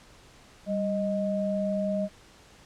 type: tone pair together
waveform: sine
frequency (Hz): 196 / 622.3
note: G3 / D#5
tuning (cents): 0 / 0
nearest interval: octave + minor sixth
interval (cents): 2000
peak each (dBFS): -28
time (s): 0.66-2.09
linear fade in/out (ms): 50
effects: pink hiss -54 dBFS RMS until 2.65 s + low-pass 8000 Hz 12 dB/octave